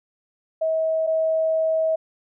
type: tone pair in turn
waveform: sine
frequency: 641 / 641 Hz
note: E5 / E5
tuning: -49 / -49 cents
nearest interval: unison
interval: 0 cents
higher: neither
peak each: -19 / -18 dBFS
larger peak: second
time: 0.61-1.07 / 1.07-1.96 s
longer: second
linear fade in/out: 10 ms
effects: none